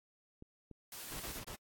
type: clicks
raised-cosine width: 3 ms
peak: -38 dBFS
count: 2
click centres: 0.424 / 0.713 s
type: noise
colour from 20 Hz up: white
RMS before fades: -47 dBFS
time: 0.92-1.39 s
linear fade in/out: 2 ms
type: noise bursts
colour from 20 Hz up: pink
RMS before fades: -46 dBFS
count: 4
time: 1.11-1.56 s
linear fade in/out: 10 ms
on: 93 ms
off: 26 ms
effects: AAC 64 kbps